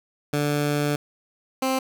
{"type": "tone pair in turn", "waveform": "15% pulse", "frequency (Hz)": [146.5, 262.9], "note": ["D3", "C4"], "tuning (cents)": [-4, 8], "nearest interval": "minor seventh", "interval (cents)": 1012, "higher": "second", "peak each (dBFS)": -15, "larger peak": "neither", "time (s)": [[0.33, 0.96], [1.62, 1.79]], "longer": "first", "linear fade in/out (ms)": 5, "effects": []}